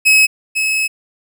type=tone pair in turn; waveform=40% pulse; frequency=2563 / 2577 Hz; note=E7 / E7; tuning=-49 / -40 cents; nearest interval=unison; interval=9 cents; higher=second; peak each=-6 / -13 dBFS; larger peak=first; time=0.05-0.27 / 0.55-0.88 s; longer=second; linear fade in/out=20 ms; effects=none